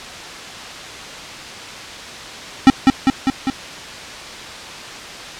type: tone with echo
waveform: square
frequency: 266.2 Hz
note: C4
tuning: 30 cents sharp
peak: -4 dBFS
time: 2.67-2.7 s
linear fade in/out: 0 ms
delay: 200 ms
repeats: 4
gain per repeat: -3 dB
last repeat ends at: 3.5 s
effects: white hiss -31 dBFS RMS until 5.39 s + low-pass 5000 Hz 12 dB/octave